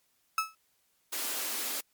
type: tone with exponential decay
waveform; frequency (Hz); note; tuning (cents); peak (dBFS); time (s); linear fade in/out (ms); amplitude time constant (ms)
35% pulse; 1301; E6; -23; -21; 0.38-0.55; 2; 36
type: high-pass noise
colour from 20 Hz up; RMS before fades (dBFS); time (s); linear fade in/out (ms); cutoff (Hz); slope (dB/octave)
white; -34; 1.12-1.81; 10; 220; 96
effects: white hiss -72 dBFS RMS until 1.93 s + MP3 96 kbps